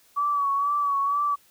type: tone with vibrato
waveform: sine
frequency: 1138 Hz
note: C#6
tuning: 45 cents sharp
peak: -21 dBFS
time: 0.16-1.36 s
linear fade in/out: 20 ms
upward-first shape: sine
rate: 2.1 Hz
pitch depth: 44 cents each way
effects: white hiss -59 dBFS RMS until 1.5 s

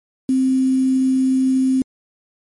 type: tone with quantisation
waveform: sine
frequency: 261.6 Hz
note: C4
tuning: in tune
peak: -13 dBFS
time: 0.29-1.82 s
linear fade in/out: 2 ms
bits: 6
effects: MP3 48 kbps

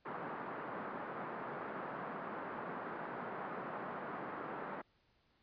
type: band-pass noise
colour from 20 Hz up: white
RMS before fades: -44 dBFS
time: 0.05-4.82 s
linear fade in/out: 10 ms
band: 150 to 1400 Hz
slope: 24 dB/octave
effects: pink hiss -74 dBFS RMS until 5.42 s + resampled to 11025 Hz

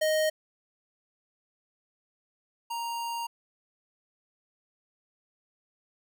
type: tone pair in turn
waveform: square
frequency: 622.3 / 933.9 Hz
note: D#5 / A#5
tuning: 0 / +3 cents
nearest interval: perfect fifth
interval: 703 cents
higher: second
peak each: -24 / -32 dBFS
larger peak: first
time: 0.01-0.3 / 2.7-3.27 s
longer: second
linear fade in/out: 10 ms
effects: none

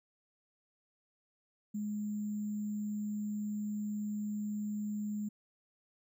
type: tone with sample-and-hold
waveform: sine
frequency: 209.1 Hz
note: G#3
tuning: 12 cents sharp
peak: -34 dBFS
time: 1.74-5.29 s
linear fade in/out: 10 ms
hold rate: 7350 Hz
effects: none

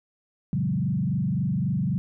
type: tone with frequency modulation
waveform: sine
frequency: 160.5 Hz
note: E3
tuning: 46 cents flat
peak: -22 dBFS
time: 0.53-1.98 s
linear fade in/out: 0 ms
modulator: 23.7 Hz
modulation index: 1.8
effects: none

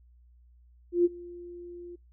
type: tone with ADSR envelope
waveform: sine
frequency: 349.2 Hz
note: F4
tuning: in tune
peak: -17 dBFS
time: 0.92-1.96 s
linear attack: 130 ms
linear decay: 28 ms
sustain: -23 dB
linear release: 11 ms
effects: noise-tail reverb RT60 0.2 s tail -26 dB re dry + added 60 Hz sine -55 dBFS peak until 2.12 s

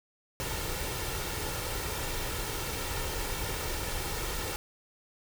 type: noise with comb filter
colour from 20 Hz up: pink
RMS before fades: -34 dBFS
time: 0.4-4.56 s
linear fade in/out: 0 ms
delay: 2.2 ms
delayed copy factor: +0.5
effects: none

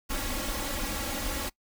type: noise with comb filter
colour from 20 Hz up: pink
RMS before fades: -32 dBFS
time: 0.09-1.5 s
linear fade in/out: 20 ms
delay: 3.6 ms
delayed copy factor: +0.85
effects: noise-tail reverb RT60 0.1 s tail -22 dB re dry

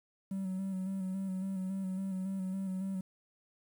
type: tone with vibrato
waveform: triangle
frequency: 190 Hz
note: F#3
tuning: 46 cents sharp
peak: -31 dBFS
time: 0.31-3.01 s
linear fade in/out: 5 ms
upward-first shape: square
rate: 3.6 Hz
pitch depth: 28 cents each way
effects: tanh soft clip ceiling -27 dBFS + 10-bit

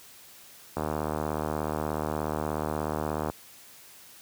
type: click train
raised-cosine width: 1 ms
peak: -15 dBFS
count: 195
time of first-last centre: 0.77-3.299 s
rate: 76.7 Hz
effects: white hiss -51 dBFS RMS until 4.21 s + high-pass 60 Hz 12 dB/octave

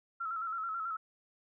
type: tone with vibrato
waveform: sine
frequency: 1329 Hz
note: E6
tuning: 14 cents sharp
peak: -34 dBFS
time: 0.2-0.97 s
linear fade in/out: 10 ms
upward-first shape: square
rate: 9.2 Hz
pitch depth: 52 cents each way
effects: none

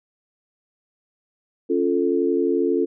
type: chord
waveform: sine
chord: Db augmented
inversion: none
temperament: equal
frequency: 277.2 / 349.2 / 440 Hz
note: Db4 / F4 / A4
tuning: 0 / 0 / 0 cents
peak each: -23 / -21 / -22 dBFS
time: 1.69-2.86 s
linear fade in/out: 20 ms
effects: none

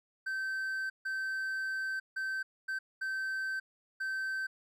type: tone bursts at uneven times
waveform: triangle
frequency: 1548 Hz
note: G6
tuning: 22 cents flat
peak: -31 dBFS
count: 6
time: 0.26-0.9 / 1.05-2 / 2.16-2.43 / 2.68-2.79 / 3.01-3.6 / 4-4.47 s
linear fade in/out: 10 ms
effects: none

